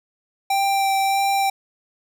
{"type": "tone with vibrato", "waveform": "square", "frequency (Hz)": 784, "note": "G5", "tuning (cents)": 0, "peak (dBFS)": -18, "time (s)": [0.5, 1.5], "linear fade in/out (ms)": 5, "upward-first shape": "sine", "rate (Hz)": 1.6, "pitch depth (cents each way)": 11, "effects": []}